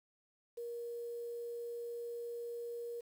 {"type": "tone with quantisation", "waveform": "sine", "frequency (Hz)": 472.3, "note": "A#4", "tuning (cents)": 23, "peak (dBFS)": -40, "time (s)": [0.57, 3.01], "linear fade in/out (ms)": 10, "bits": 10, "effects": []}